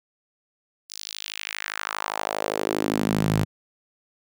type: tone with high-pass filter sweep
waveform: sawtooth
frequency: 52.5 Hz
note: G#1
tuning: 19 cents sharp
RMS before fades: -27 dBFS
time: 0.89-3.45 s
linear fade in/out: 20 ms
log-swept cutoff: 5500 to 120 Hz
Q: 2.2
effects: none